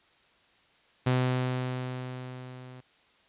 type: tone with level ramp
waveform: sawtooth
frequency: 127.2 Hz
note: C3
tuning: 48 cents flat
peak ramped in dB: -18 to -41 dBFS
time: 1.06-2.81 s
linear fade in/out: 10 ms
effects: white hiss -63 dBFS RMS until 3.28 s + resampled to 8000 Hz